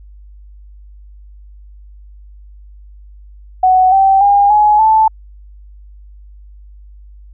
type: tone with pitch steps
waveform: sine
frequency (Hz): 744 / 775.1 / 807.6 / 841.4 / 876.6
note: F#5 / G5 / G#5 / G#5 / A5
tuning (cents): +9 / -20 / -49 / +22 / -7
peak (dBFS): -6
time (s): 3.63-5.08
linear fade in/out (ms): 5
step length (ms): 290
effects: added 50 Hz sine -35 dBFS peak until 7.33 s